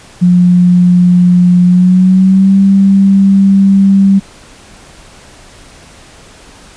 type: tone with pitch glide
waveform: sine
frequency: 178.2 to 195.45 Hz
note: F3 to G3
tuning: +35 to -5 cents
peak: -3 dBFS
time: 0.21-4.2 s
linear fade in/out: 20 ms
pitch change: +160 cents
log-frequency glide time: 1.65-2.59 s
effects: pink hiss -37 dBFS RMS until 6.76 s + resampled to 22050 Hz